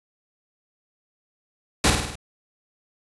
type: noise with echo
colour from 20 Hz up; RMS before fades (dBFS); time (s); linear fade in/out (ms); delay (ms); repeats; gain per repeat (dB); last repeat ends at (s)
pink; -17; 1.84-1.9; 2; 51; 5; -4; 2.155
effects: resampled to 24000 Hz